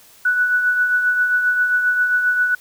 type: tone with tremolo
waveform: sine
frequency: 1480 Hz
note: F#6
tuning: in tune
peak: -12 dBFS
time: 0.25-2.55 s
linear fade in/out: 5 ms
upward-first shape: triangle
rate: 7.5 Hz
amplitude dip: 50%
effects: white hiss -48 dBFS RMS until 2.6 s